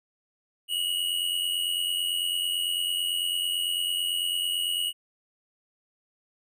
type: tone pair together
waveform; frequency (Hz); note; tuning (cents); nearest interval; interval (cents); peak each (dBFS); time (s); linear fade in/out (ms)
square; 2871 / 2960; F7 / F#7; +47 / 0; minor second; 53; -28 / -31; 0.68-4.93; 50
effects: none